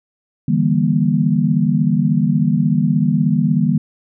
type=chord; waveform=sine; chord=E half-diminished seventh; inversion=third; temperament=just; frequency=148.33 / 164.81 / 197.78 / 237.3 Hz; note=D3 / E3 / G3 / Bb3; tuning=+18 / 0 / +16 / +31 cents; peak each=-18 dBFS; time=0.48-3.78 s; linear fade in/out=5 ms; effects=none